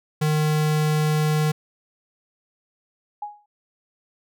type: tone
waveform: square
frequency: 153.1 Hz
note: D#3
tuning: 28 cents flat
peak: -19 dBFS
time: 0.21-1.52 s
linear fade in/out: 10 ms
type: tone with exponential decay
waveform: sine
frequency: 830.6 Hz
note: G#5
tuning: in tune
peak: -25 dBFS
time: 3.22-3.46 s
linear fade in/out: 5 ms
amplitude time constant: 52 ms
effects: none